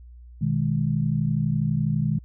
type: chord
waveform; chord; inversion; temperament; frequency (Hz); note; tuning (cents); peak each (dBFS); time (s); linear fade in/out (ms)
sine; G# minor; first; equal; 123.47 / 155.56 / 207.7; B2 / D#3 / G#3; 0 / 0 / 0; -26 / -23 / -27; 0.41-2.19; 10
effects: added 60 Hz sine -42 dBFS peak until 2.24 s